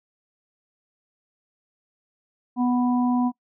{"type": "harmonic tone", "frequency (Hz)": 246.9, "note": "B3", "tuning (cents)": 0, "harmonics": [1, 3, 4], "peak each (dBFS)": [-19, -29, -31], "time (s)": [2.56, 3.32], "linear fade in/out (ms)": 50, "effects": ["noise-tail reverb RT60 0.1 s tail -22 dB re dry"]}